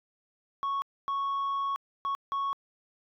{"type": "tone bursts at uneven times", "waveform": "sine", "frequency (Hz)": 1107, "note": "C#6", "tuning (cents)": -3, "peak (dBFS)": -25, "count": 4, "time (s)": [[0.63, 0.82], [1.08, 1.76], [2.05, 2.15], [2.32, 2.53]], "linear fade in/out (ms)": 0, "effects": ["tanh soft clip ceiling -27 dBFS"]}